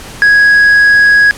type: tone with tanh clipping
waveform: sine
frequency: 1661.2 Hz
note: G#6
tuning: in tune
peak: -4 dBFS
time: 0.22-1.31 s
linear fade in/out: 0 ms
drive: 3 dB
effects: pink hiss -29 dBFS RMS until 1.37 s + low-pass 11000 Hz 12 dB/octave